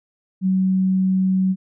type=tone; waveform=sine; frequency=188.2 Hz; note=F#3; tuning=30 cents sharp; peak=-15 dBFS; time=0.41-1.56 s; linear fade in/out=50 ms; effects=none